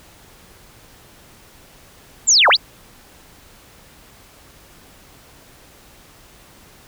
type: linear two-way sweep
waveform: sine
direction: down then up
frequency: 7730 to 474 to 5190 Hz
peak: -9 dBFS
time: 2.27-2.57 s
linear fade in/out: 20 ms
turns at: 2.49 s
effects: pink hiss -47 dBFS RMS until 6.87 s